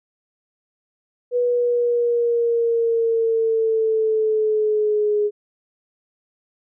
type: linear sweep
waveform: sine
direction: down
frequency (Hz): 490 to 415.3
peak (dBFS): -16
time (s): 1.31-5.31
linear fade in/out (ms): 50
effects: none